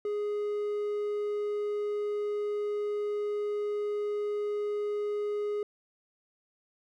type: tone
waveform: triangle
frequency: 415.3 Hz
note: G#4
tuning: in tune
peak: -27 dBFS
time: 0.05-5.63 s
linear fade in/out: 2 ms
effects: none